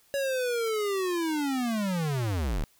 square linear sweep, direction down, 562 to 30.87 Hz, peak -27 dBFS, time 0.14-2.64 s, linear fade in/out 0 ms, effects white hiss -63 dBFS RMS until 2.79 s

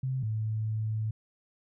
sine tone pair in turn, 130.81 / 109.16 Hz, C3 / A2, 0 / -13 cents, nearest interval minor third, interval 313 cents, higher first, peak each -28 dBFS, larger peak neither, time 0.03-0.23 / 0.23-1.11 s, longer second, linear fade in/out 5 ms, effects none

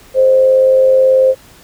sine tone with amplitude modulation, 523.3 Hz, C5, in tune, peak -4 dBFS, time 0.14-1.35 s, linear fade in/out 50 ms, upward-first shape sine, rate 98.4 Hz, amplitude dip 40%, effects pink hiss -42 dBFS RMS until 1.63 s

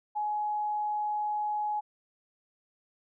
sine tone, 841 Hz, G#5, 22 cents sharp, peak -28 dBFS, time 0.15-1.81 s, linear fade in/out 20 ms, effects none

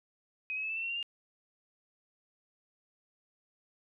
sine tone with pitch steps, 2520 / 2560 / 2600 / 2641 / 2682 / 2724 / 2767 / 2811 Hz, D#7 / D#7 / E7 / E7 / E7 / F7 / F7 / F7, +21 / +49 / -24 / +3 / +29 / -44 / -17 / +11 cents, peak -33 dBFS, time 0.5-1.028 s, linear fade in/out 0 ms, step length 66 ms, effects none

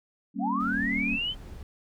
sine chord, G diminished, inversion none, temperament equal with one note detuned, 196 / 233.1 / 274.8 Hz, G3 / Bb3 / Db4, 0 / 0 / -15 cents, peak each -32 dBFS, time 0.34-1.19 s, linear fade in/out 50 ms
sine linear sweep, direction up, 661 to 3136 Hz, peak -27 dBFS, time 0.39-1.35 s, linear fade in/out 50 ms
brown noise, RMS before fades -42 dBFS, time 0.6-1.63 s, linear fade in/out 2 ms
effects none

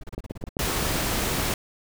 brown noise bursts, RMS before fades -35 dBFS, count 9, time 0.01-0.492 s, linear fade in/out 5 ms, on 26 ms, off 31 ms
click train, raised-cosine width 2 ms, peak -17 dBFS, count 7, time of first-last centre 0.18-0.957 s, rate 7.72 Hz
pink noise, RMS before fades -26 dBFS, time 0.59-1.54 s, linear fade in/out 2 ms
effects none

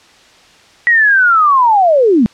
sine linear sweep, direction down, 1934 to 199.7 Hz, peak -6 dBFS, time 0.87-2.26 s, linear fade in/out 0 ms, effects white hiss -44 dBFS RMS until 2.33 s + low-pass 5000 Hz 12 dB/octave

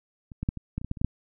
clicks, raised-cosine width 5 ms, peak -29 / -18 / -12 / -23 / -17 / -24 / -21 / -15 / -28 / -16 / -10 dBFS, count 11, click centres 0.318 / 0.43 / 0.489 / 0.573 / 0.78 / 0.815 / 0.846 / 0.914 / 0.972 / 1.015 / 1.046 s, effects none

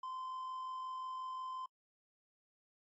triangle tone with amplitude modulation, 1033 Hz, C6, 22 cents flat, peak -38 dBFS, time 0.03-1.66 s, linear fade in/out 5 ms, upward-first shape sine, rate 45.6 Hz, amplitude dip 25%, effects noise-tail reverb RT60 0.1 s tail -25 dB re dry + MP3 32 kbps

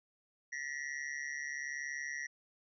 square tone with amplitude modulation, 1912 Hz, A#6, 43 cents sharp, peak -35 dBFS, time 0.52-2.27 s, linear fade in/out 10 ms, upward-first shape sine, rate 141 Hz, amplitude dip 90%, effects resampled to 16000 Hz

